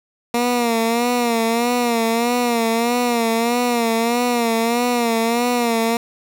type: tone with vibrato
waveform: 15% pulse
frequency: 235.5 Hz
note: A#3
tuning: 18 cents sharp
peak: -10 dBFS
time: 0.34-5.97 s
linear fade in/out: 2 ms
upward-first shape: sine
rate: 1.6 Hz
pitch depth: 69 cents each way
effects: none